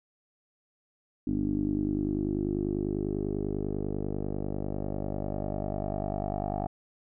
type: tone with low-pass filter sweep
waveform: 10% pulse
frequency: 50.1 Hz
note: G1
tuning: 38 cents sharp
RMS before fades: -31 dBFS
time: 1.27-6.67 s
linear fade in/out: 5 ms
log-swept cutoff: 280 to 730 Hz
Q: 6
effects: none